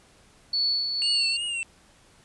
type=tone with tremolo; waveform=sine; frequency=4435 Hz; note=C#8; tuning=in tune; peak=-21 dBFS; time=0.53-1.37 s; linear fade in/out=5 ms; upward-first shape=sine; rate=2 Hz; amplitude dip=45%
type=tone with vibrato; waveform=square; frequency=2781 Hz; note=F7; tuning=8 cents flat; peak=-28 dBFS; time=1.02-1.63 s; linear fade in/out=0 ms; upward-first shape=triangle; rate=2.9 Hz; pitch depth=69 cents each way
effects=pink hiss -57 dBFS RMS until 2.24 s + resampled to 24000 Hz